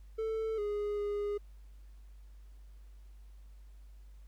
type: tone with pitch steps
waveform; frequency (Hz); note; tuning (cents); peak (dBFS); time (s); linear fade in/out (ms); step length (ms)
triangle; 442.8 / 414.1 / 411.1; A4 / G#4 / G#4; +11 / -5 / -18; -30; 0.18-1.38; 10; 400
effects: added 50 Hz sine -50 dBFS peak until 4.27 s + pink hiss -72 dBFS RMS until 4.27 s